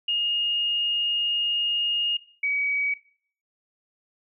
sine tone pair in turn, 2848 / 2268 Hz, F7 / C#7, +33 / +39 cents, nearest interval major third, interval 394 cents, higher first, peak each -22 dBFS, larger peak neither, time 0.08-2.17 / 2.43-2.94 s, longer first, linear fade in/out 5 ms, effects noise-tail reverb RT60 0.5 s tail -17 dB re dry

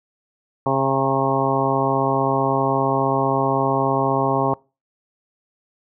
harmonic tone with a mistuned harmonic, 135.3 Hz, C#3, 42 cents flat, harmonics 1 / 2 / 3 / 4 / 5 / 6 / 7 / 8, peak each -25 / -25 / -25 / -25 / -25 / -25 / -25 / -25 dBFS, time 0.66-4.54 s, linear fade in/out 2 ms, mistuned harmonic 7, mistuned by -30 cents, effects noise-tail reverb RT60 0.3 s tail -24 dB re dry

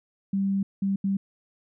sine tone bursts at uneven times, 195.9 Hz, G3, 1 cent flat, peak -22 dBFS, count 3, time 0.33-0.63 / 0.82-0.96 / 1.04-1.17 s, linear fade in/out 5 ms, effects none

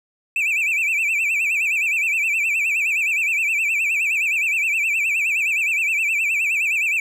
triangle tone with vibrato, 2489 Hz, D#7, in tune, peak -16 dBFS, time 0.36-7 s, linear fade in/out 2 ms, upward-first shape sine, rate 9.6 Hz, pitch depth 150 cents each way, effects none

